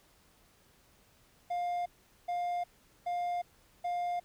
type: tone bursts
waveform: triangle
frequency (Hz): 705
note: F5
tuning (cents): +16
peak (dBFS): -29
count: 4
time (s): 1.5-4.2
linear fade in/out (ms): 10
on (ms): 360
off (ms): 420
effects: pink hiss -65 dBFS RMS until 4.24 s